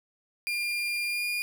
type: tone with pitch glide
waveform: 35% pulse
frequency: 2404 to 2425 Hz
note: D7 to D#7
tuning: +40 to -45 cents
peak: -26 dBFS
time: 0.47-1.42 s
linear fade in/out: 0 ms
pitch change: +15 cents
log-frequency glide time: 1.07-1.23 s
effects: none